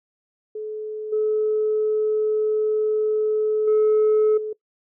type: tone with level steps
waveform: sine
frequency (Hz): 429.7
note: A4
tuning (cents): -41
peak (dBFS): -27 / -17 / -12 / -25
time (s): 0.55-4.53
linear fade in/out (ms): 5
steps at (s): 1.12 / 3.67 / 4.37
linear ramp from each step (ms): 10
effects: noise-tail reverb RT60 0.1 s tail -21 dB re dry + tanh soft clip ceiling -13 dBFS